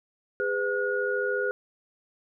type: tone cluster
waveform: sine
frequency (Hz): 410.1 / 504 / 1444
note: G#4 / B4 / F#6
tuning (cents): -22 / +35 / -43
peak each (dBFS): -29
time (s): 0.4-1.51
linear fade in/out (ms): 0
effects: none